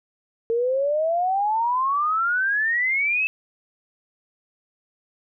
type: exponential sweep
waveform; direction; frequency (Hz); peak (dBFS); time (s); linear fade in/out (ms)
sine; up; 452.6 to 2637; -19; 0.5-3.27; 0
effects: none